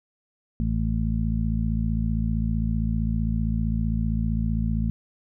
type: harmonic tone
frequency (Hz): 55.4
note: A1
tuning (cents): +13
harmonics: 1 / 2 / 3 / 4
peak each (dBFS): -25 / -28 / -29 / -28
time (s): 0.6-4.9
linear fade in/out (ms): 0
effects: none